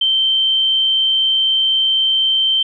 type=tone; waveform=sine; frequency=3118 Hz; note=G7; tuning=10 cents flat; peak=-12 dBFS; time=0.01-2.63 s; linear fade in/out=5 ms; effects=none